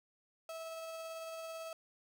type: tone with tremolo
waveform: 35% pulse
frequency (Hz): 651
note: E5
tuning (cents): -22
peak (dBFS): -40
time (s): 0.49-1.73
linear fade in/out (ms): 2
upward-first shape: triangle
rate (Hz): 18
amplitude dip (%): 25
effects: none